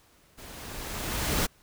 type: noise with level ramp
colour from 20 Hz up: pink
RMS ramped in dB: -46 to -25 dBFS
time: 0.37-1.47 s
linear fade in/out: 20 ms
effects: pink hiss -61 dBFS RMS until 1.62 s